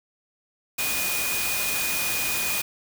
sine tone in noise, 2466 Hz, D#7, 16 cents flat, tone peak -29 dBFS, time 0.78-2.62 s, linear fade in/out 10 ms, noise white, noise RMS -27 dBFS, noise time 0.78-2.62 s, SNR -5 dB, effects none

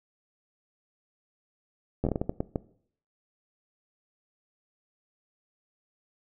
slowing click train, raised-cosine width 2 ms, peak -14 dBFS, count 10, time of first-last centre 2.04-2.558 s, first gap 11 ms, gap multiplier 1.39, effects noise-tail reverb RT60 0.6 s tail -19 dB re dry

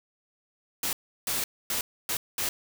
white noise bursts at uneven times, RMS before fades -29 dBFS, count 5, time 0.83-0.93 / 1.27-1.44 / 1.7-1.81 / 2.09-2.17 / 2.38-2.49 s, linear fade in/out 2 ms, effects none

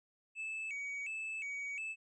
triangle tone with vibrato, 2432 Hz, D#7, 40 cents flat, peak -37 dBFS, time 0.35-1.96 s, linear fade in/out 50 ms, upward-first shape square, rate 1.4 Hz, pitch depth 130 cents each way, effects resampled to 22050 Hz

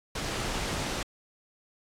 pink noise, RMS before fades -32 dBFS, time 0.15-1.03 s, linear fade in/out 5 ms, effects low-pass 8000 Hz 12 dB/octave + AAC 64 kbps

